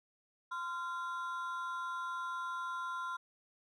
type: ring-modulated tone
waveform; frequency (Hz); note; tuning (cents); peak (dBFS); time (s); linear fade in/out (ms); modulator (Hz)
triangle; 1207; D6; +47; -32; 0.51-3.17; 10; 176
effects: none